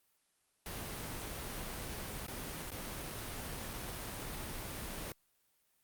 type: noise with dropouts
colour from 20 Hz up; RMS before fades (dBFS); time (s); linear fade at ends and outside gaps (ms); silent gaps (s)
pink; -42; 0.66-5.12; 1; 2.267-2.281 / 2.705-2.717 / 3.732-3.735
effects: white hiss -75 dBFS RMS until 5.83 s + Opus 32 kbps